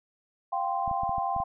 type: chord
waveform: sine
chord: F suspended second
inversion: none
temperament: equal with one note detuned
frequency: 698.5 / 784 / 1043.5 Hz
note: F5 / G5 / C6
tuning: 0 / 0 / -5 cents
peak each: -32 / -29 / -32 dBFS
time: 0.52-1.44 s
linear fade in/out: 10 ms
type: clicks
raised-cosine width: 5 ms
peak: -27 dBFS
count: 7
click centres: 0.878 / 0.913 / 1.034 / 1.094 / 1.182 / 1.364 / 1.402 s
effects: none